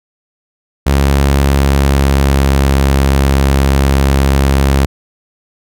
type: tone with pitch glide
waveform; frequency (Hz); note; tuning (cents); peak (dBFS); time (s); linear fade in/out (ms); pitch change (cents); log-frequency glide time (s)
sawtooth; 69.3 to 68.31; C#2 to C#2; 0 to -25; -4; 0.86-4.86; 10; -25; 1.4-2.67
effects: none